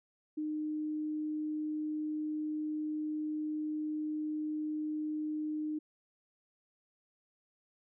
sine tone, 305.8 Hz, D#4, 30 cents flat, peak -33 dBFS, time 0.37-5.79 s, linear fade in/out 10 ms, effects none

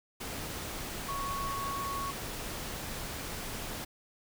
sine tone in noise, 1108.7 Hz, C#6, in tune, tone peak -34 dBFS, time 1.08-2.11 s, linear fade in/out 10 ms, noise pink, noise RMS -39 dBFS, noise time 0.2-3.85 s, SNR +2 dB, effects none

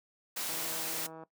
white noise, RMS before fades -36 dBFS, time 0.36-1.07 s, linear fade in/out 10 ms
click train, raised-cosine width 1 ms, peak -33 dBFS, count 121, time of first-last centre 0.49-1.235 s, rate 161 Hz
effects noise-tail reverb RT60 0.1 s tail -17 dB re dry + high-pass 200 Hz 12 dB/octave

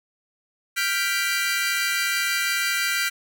sawtooth chord, G dominant seventh, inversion third, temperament equal, 1396.9 / 1568 / 1975.5 / 2349 Hz, F6 / G6 / B6 / D7, 0 / 0 / 0 / 0 cents, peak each -24 dBFS, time 0.76-3.1 s, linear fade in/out 20 ms, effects none

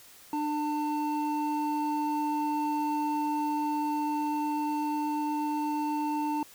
triangle tone pair together, 298.6 / 896 Hz, D4 / A5, +29 / +31 cents, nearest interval octave + perfect fifth, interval 1902 cents, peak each -28 dBFS, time 0.33-6.43 s, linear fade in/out 2 ms, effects white hiss -53 dBFS RMS until 6.54 s

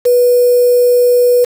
sine tone with quantisation, 490 Hz, B4, 14 cents flat, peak -6 dBFS, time 0.05-1.45 s, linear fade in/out 10 ms, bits 4, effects none

